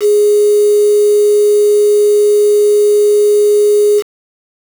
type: tone with quantisation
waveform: sine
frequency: 415.3 Hz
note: G#4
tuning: in tune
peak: -6 dBFS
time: 0-4.03 s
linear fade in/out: 50 ms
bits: 4
effects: none